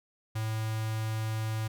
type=tone with notch filter; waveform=square; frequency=110 Hz; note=A2; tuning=in tune; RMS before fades=-32 dBFS; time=0.35-1.68 s; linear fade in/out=10 ms; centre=400 Hz; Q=1.1; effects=none